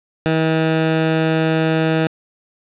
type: tone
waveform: 15% pulse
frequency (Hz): 160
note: D#3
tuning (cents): +49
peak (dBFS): -8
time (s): 0.26-2.07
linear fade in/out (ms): 0
effects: resampled to 8000 Hz + 8-bit